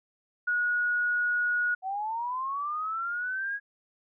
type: tone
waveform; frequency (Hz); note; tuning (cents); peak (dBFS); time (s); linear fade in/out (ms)
sine; 1453; F#6; -32; -24; 0.47-1.75; 10
type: linear sweep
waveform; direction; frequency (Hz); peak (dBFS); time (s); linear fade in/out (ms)
sine; up; 740 to 1661.2; -29; 1.82-3.6; 50
effects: none